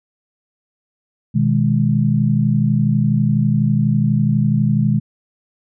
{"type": "chord", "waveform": "sine", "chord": "G# minor", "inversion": "first", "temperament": "equal", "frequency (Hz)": [123.47, 155.56, 207.7], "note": ["B2", "D#3", "G#3"], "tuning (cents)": [0, 0, 0], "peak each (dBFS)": -17, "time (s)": [1.34, 5], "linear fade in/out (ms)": 20, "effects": []}